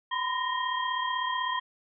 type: tone cluster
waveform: sine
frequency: 986 / 1022 / 1860 / 3209 Hz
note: B5 / C6 / A#6 / G7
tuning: -3 / -41 / -4 / +40 cents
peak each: -34 / -30 / -34 / -36 dBFS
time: 0.11-1.6 s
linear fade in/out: 10 ms
effects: none